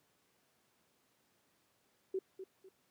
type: tone with echo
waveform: sine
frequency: 380.1 Hz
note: F#4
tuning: 47 cents sharp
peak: -33 dBFS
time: 2.14-2.19 s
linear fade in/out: 5 ms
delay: 250 ms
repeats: 2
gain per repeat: -10 dB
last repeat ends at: 2.69 s
effects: pink hiss -74 dBFS RMS until 2.9 s + high-pass 150 Hz 12 dB/octave